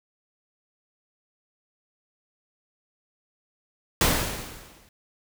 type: noise with exponential decay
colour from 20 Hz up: pink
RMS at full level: -18 dBFS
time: 4.01-4.89 s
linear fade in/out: 2 ms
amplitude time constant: 190 ms
effects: none